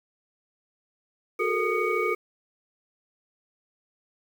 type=tone cluster; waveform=sine; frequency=366.7 / 427.7 / 460.5 / 1229 / 2242 Hz; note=F#4 / A4 / A#4 / D#6 / C#7; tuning=-15 / -49 / -21 / -22 / +19 cents; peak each=-29 dBFS; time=1.39-2.15 s; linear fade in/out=10 ms; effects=tanh soft clip ceiling -12 dBFS + 8-bit